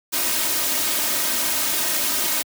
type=noise with comb filter; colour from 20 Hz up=white; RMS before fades=-22 dBFS; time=0.12-2.43 s; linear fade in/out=20 ms; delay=3.2 ms; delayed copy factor=+0.8; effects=high-pass 100 Hz 12 dB/octave